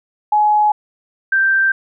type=tone pair in turn; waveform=sine; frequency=843 / 1568.6 Hz; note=G#5 / G6; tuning=+26 / +1 cents; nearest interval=major seventh; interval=1075 cents; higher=second; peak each=-10 / -11 dBFS; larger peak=first; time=0.32-0.72 / 1.32-1.72 s; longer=neither; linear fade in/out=5 ms; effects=none